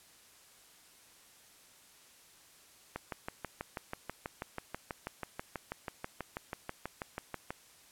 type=click train; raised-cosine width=0.5 ms; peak=-22 dBFS; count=29; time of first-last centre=2.96-7.505 s; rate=6.16 Hz; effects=white hiss -60 dBFS RMS until 7.91 s + low-pass 12000 Hz 12 dB/octave